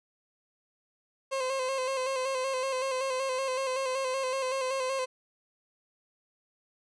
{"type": "tone with vibrato", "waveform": "30% pulse", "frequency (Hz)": 525, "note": "C5", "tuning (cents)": 6, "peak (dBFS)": -26, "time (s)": [1.31, 5.06], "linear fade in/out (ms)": 20, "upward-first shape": "square", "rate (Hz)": 5.3, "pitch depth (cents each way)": 39, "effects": ["resampled to 22050 Hz"]}